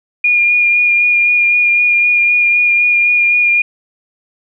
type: tone with vibrato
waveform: sine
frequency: 2425 Hz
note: D#7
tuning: 45 cents flat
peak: -8 dBFS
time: 0.24-3.62 s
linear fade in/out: 5 ms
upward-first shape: sine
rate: 3.9 Hz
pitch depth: 16 cents each way
effects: none